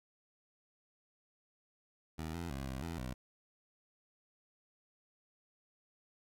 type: tone with pitch steps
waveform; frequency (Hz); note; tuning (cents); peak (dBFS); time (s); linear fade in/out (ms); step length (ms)
15% pulse; 79.4 / 85 / 67.5 / 65.7 / 83.4 / 63.1; D#2 / F2 / C#2 / C2 / E2 / B1; +36 / -46 / -45 / +8 / +21 / +38; -33; 2.18-3.14; 10; 160
effects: AAC 64 kbps